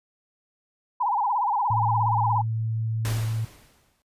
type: tone with vibrato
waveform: sine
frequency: 900 Hz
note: A5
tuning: 39 cents sharp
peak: -21 dBFS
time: 1-2.42 s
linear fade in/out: 10 ms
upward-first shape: sine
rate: 17 Hz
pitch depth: 200 cents each way
type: tone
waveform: sine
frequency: 111.8 Hz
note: A2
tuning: 28 cents sharp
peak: -24 dBFS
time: 1.7-3.45 s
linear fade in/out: 5 ms
type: noise with exponential decay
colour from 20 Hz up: pink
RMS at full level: -31 dBFS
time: 3.05-4.02 s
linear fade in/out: 0 ms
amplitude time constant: 210 ms
effects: noise-tail reverb RT60 0.1 s tail -25 dB re dry + resampled to 32000 Hz